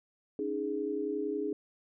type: chord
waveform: sine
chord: C# suspended second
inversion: none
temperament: equal with one note detuned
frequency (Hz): 280.2 / 311.1 / 415.3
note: C#4 / D#4 / G#4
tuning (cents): +19 / 0 / 0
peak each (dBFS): -38 / -36 / -33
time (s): 0.39-1.53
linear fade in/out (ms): 2
effects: none